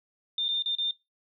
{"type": "tone with dropouts", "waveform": "sine", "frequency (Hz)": 3609, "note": "A7", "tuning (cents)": 43, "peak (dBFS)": -26, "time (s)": [0.38, 0.91], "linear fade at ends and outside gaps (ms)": 2, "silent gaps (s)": [[0.483, 0.488], [0.623, 0.659], [0.752, 0.784]], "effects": ["noise-tail reverb RT60 0.2 s tail -18 dB re dry"]}